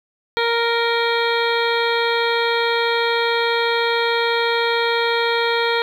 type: harmonic tone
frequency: 466.2 Hz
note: A#4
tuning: in tune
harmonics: 1 / 2 / 3 / 4 / 5 / 7 / 8 / 9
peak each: -20 / -23 / -25 / -26 / -27 / -28 / -29 / -30 dBFS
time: 0.37-5.82 s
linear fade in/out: 0 ms
effects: 8-bit